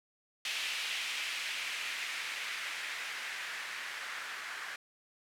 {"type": "noise with low-pass filter sweep", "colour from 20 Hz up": "violet", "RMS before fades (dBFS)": -39, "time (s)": [0.45, 4.76], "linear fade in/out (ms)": 2, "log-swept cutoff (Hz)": [2700, 1600], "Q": 2, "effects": []}